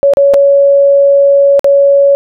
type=tone with dropouts; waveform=sine; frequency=560 Hz; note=C#5; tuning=18 cents sharp; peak=-3 dBFS; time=0.03-2.15 s; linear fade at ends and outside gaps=0 ms; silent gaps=0.136-0.171 / 0.337-0.342 / 1.594-1.644 s; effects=none